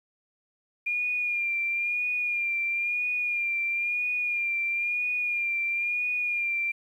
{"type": "tone with vibrato", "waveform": "sine", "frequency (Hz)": 2410, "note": "D7", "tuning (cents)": 44, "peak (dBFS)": -25, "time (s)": [0.86, 6.72], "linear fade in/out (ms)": 10, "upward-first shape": "sine", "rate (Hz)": 1, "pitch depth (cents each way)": 39, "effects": ["10-bit"]}